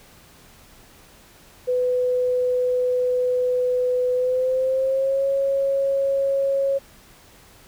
sine tone with pitch glide, 499.9 to 548.3 Hz, B4 to C#5, +21 to -19 cents, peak -18 dBFS, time 1.67-6.79 s, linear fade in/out 20 ms, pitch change +160 cents, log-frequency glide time 4.13-5.26 s, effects pink hiss -50 dBFS RMS until 7.67 s

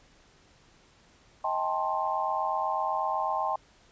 sine chord, A half-diminished seventh, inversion second, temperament just, 633.6 / 792 / 880 / 1056 Hz, Eb5 / G5 / A5 / C6, +31 / +18 / 0 / +16 cents, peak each -34 / -31 / -32 / -31 dBFS, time 1.44-3.56 s, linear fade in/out 5 ms, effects pink hiss -60 dBFS RMS until 3.91 s + resampled to 16000 Hz

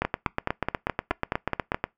two click trains, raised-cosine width 0.5 ms, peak -9 / -9 dBFS, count 9 / 16, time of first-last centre 0.05-1.745 / 0.02-1.84 s, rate 4.72 / 8.24 Hz, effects noise-tail reverb RT60 0.2 s tail -24 dB re dry

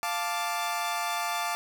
sawtooth chord, D minor, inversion first, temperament equal, 698.5 / 880 / 1174.7 Hz, F5 / A5 / D6, 0 / 0 / 0 cents, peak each -29 dBFS, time 0.03-1.55 s, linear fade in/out 0 ms, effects none

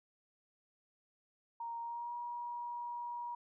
sine tone with pitch glide, 932.3 to 956.9 Hz, A#5 to A#5, 0 to +45 cents, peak -39 dBFS, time 1.6-3.35 s, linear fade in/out 5 ms, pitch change +45 cents, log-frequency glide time 1.81-2.14 s, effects none

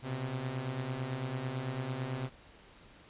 sawtooth beating tone pair, 122.8 / 131.8 Hz, B2 / C3, -9 / +13 cents, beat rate 9 Hz, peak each -36 / -32 dBFS, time 0.02-2.3 s, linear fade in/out 50 ms, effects pink hiss -57 dBFS RMS until 3.09 s + resampled to 8000 Hz

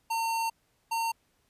square tone pair in turn, 909 / 912.3 Hz, A#5 / A#5, -44 / -38 cents, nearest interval unison, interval 6 cents, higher second, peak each -28 dBFS, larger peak neither, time 0.1-0.5 / 0.91-1.12 s, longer first, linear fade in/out 10 ms, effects pink hiss -71 dBFS RMS until 1.49 s + resampled to 32000 Hz

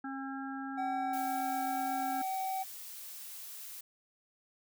harmonic tone, 270.1 Hz, C#4, 45 cents flat, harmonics 1 / 3 / 5 / 6, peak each -39 / -44 / -46 / -47 dBFS, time 0.04-2.22 s, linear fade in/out 5 ms
triangle tone, 762 Hz, G5, 49 cents flat, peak -31 dBFS, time 0.77-2.64 s, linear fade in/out 20 ms
blue noise, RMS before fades -46 dBFS, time 1.13-3.81 s, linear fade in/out 5 ms
effects none

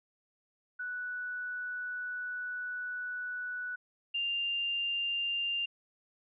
sine tone pair in turn, 1480 / 2794 Hz, F#6 / F7, 0 / 0 cents, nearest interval major seventh, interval 1100 cents, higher second, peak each -35 / -30 dBFS, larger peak second, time 0.79-3.76 / 4.14-5.66 s, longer first, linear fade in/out 10 ms, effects none

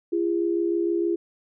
sine tone pair together, 340 / 406.5 Hz, F4 / G#4, -46 / -37 cents, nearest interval minor third, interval 309 cents, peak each -22 / -27 dBFS, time 0.12-1.16 s, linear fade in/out 10 ms, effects none

